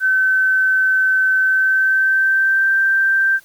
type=tone with pitch glide; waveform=sine; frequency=1530 to 1568.5 Hz; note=G6 to G6; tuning=-42 to +1 cents; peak=-12 dBFS; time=0-3.4 s; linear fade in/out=50 ms; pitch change=+43 cents; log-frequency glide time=1.36-2.72 s; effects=white hiss -50 dBFS RMS until 3.44 s